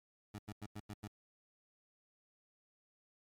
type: tone bursts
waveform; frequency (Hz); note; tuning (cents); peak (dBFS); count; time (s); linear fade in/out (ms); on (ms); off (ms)
20% pulse; 104.5; G#2; +11; -39; 6; 0.34-1.078; 5; 48; 90
effects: MP3 64 kbps